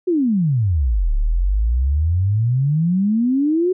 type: exponential two-way sweep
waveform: sine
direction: down then up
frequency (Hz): 377.4 to 34.65 to 377.4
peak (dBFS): -14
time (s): 0.07-3.73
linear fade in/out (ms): 10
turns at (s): 1.14
effects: none